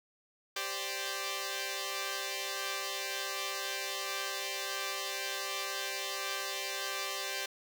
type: chord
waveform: 5% pulse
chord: G suspended fourth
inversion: none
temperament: equal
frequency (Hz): 392 / 523.3 / 587.3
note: G4 / C5 / D5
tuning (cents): 0 / 0 / 0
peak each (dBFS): -28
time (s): 0.56-7.46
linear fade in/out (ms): 5
effects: none